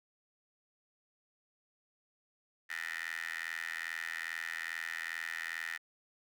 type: tone with high-pass filter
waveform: 15% pulse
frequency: 82.41 Hz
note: E2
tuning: in tune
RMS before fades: -40 dBFS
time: 2.69-5.78 s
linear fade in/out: 20 ms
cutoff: 1800 Hz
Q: 8.4
effects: none